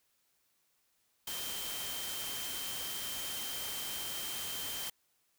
sine tone in noise, 3136 Hz, G7, in tune, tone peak -43 dBFS, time 1.27-4.9 s, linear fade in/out 5 ms, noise white, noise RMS -40 dBFS, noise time 1.27-4.9 s, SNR -6 dB, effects white hiss -75 dBFS RMS until 5.38 s

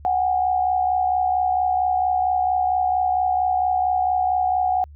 sine tone pair together, 738.6 / 803 Hz, F#5 / G5, -3 / +41 cents, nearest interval minor second, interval 144 cents, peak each -18 / -25 dBFS, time 0.05-4.84 s, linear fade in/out 0 ms, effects added 73 Hz sine -40 dBFS peak until 4.95 s

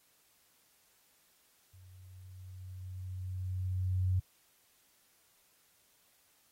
sine tone with level ramp, 92.5 Hz, F#2, in tune, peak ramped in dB -54 to -26 dBFS, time 1.73-4.2 s, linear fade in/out 10 ms, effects white hiss -69 dBFS RMS until 6.51 s + AAC 48 kbps

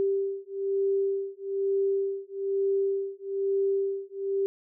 sine beating tone pair, 392 / 393.1 Hz, G4 / G4, 0 / +5 cents, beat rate 1.1 Hz, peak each -28 dBFS, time 0-4.46 s, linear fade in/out 0 ms, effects none

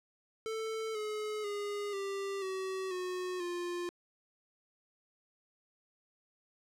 square tone with pitch steps, 442.8 / 426 / 409.8 / 394.3 / 379.3 / 364.9 / 351 Hz, A4 / G#4 / G#4 / G4 / F#4 / F#4 / F4, +11 / +44 / -23 / +10 / +43 / -24 / +9 cents, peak -36 dBFS, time 0.46-3.89 s, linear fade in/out 0 ms, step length 490 ms, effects low-pass 9000 Hz 12 dB/octave + 12-bit

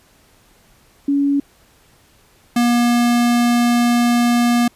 sine / square tone pair in turn, 281.9 / 239.3 Hz, C#4 / A#3, +29 / +46 cents, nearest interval minor third, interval 283 cents, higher first, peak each -13 dBFS, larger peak neither, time 1.08-1.4 / 2.56-4.68 s, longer second, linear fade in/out 5 ms, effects pink hiss -53 dBFS RMS until 4.75 s + resampled to 32000 Hz

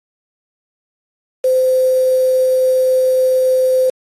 sine tone with quantisation, 515 Hz, C5, 28 cents flat, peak -10 dBFS, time 1.44-3.9 s, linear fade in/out 5 ms, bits 5, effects AAC 32 kbps

